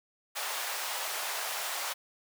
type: high-pass noise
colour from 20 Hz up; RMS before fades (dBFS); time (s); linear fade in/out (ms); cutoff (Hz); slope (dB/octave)
pink; -35; 0.35-1.94; 20; 650; 24
effects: none